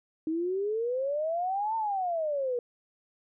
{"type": "exponential two-way sweep", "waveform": "sine", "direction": "up then down", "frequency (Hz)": [311.1, 909, 474.8], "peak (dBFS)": -27, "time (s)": [0.27, 2.59], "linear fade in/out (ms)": 2, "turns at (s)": 1.76, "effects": []}